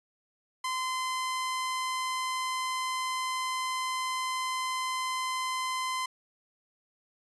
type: tone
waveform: sawtooth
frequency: 1031 Hz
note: C6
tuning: 26 cents flat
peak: -26 dBFS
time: 0.64-6.06 s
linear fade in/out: 5 ms
effects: resampled to 24000 Hz